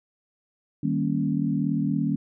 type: chord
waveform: sine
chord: Eb dominant seventh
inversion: none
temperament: equal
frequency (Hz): 155.56 / 196 / 233.1 / 277.2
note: Eb3 / G3 / Bb3 / Db4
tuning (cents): 0 / 0 / 0 / 0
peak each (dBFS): -27 / -28 / -28 / -27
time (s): 0.83-2.16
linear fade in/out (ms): 5
effects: none